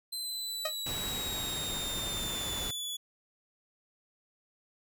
sawtooth exponential sweep, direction down, 4089 to 3407 Hz, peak -32 dBFS, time 0.12-2.97 s, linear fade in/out 10 ms
sawtooth tone with exponential decay, 622.3 Hz, D#5, in tune, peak -24 dBFS, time 0.65-0.75 s, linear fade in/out 5 ms, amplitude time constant 21 ms
pink noise, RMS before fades -39 dBFS, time 0.86-2.71 s, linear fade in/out 5 ms
effects none

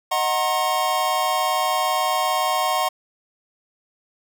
square chord, C half-diminished seventh, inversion first, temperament equal with one note detuned, 622.3 / 740 / 932.3 / 1072.2 Hz, Eb5 / Gb5 / Bb5 / C6, 0 / 0 / 0 / +42 cents, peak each -28 / -24 / -28 / -24 dBFS, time 0.11-2.89 s, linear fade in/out 10 ms, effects none

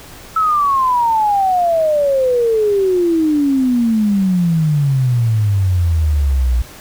sine exponential sweep, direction down, 1318.5 to 58.5 Hz, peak -11 dBFS, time 0.36-6.62 s, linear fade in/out 5 ms, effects pink hiss -37 dBFS RMS until 6.8 s

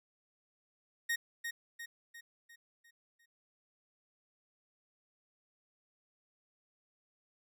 40% pulse tone with echo, 1864.7 Hz, A#6, in tune, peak -30 dBFS, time 1.09-1.16 s, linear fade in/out 10 ms, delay 350 ms, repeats 6, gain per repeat -6 dB, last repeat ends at 3.26 s, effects none

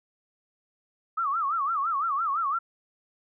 sine tone with vibrato, 1222 Hz, D#6, 32 cents flat, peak -24 dBFS, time 1.17-2.59 s, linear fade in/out 10 ms, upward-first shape sine, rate 5.9 Hz, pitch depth 200 cents each way, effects none

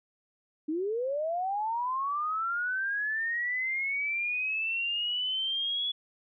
sine linear sweep, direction up, 294.9 to 3405 Hz, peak -28 dBFS, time 0.68-5.92 s, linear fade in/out 10 ms, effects none

